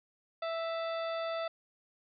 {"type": "harmonic tone with a mistuned harmonic", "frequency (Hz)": 659.3, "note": "E5", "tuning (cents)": 0, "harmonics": [1, 2, 3, 4, 5, 6, 7], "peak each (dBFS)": [-34, -40, -47, -49, -48, -60, -52], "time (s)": [0.42, 1.48], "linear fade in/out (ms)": 5, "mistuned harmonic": 5, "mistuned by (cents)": 120, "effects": []}